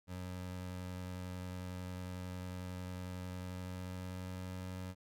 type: tone with pitch glide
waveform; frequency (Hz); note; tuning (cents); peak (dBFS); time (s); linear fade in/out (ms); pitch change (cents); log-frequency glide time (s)
25% pulse; 91.1 to 92.21; F#2 to F#2; -26 to -5; -38; 0.07-4.95; 50; +21; 3.3-4.74
effects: none